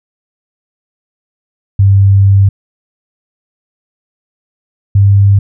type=tone pair in turn; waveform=sine; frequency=98.4 / 99.66 Hz; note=G2 / G2; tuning=+7 / +29 cents; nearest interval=unison; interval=22 cents; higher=second; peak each=-3 dBFS; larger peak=neither; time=1.79-2.49 / 4.95-5.39 s; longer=first; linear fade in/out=5 ms; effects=none